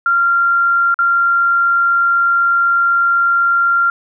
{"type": "tone with dropouts", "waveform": "sine", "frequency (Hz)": 1384, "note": "F6", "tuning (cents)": -16, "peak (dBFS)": -10, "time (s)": [0.06, 3.9], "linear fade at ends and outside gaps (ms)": 2, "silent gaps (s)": [0.943, 0.989], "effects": []}